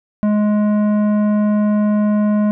sine tone with tanh clipping, 209.5 Hz, G#3, 15 cents sharp, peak -14 dBFS, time 0.23-2.51 s, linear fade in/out 0 ms, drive 12 dB, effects none

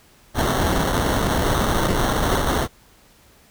pink noise with sample-and-hold, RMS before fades -20 dBFS, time 0.34-2.68 s, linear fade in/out 50 ms, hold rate 2450 Hz, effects pink hiss -53 dBFS RMS until 3.5 s

